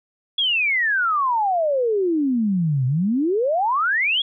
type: exponential two-way sweep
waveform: sine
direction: down then up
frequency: 3409 to 123.47 to 3409 Hz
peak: -17 dBFS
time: 0.38-4.22 s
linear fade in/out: 5 ms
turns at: 2.86 s
effects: none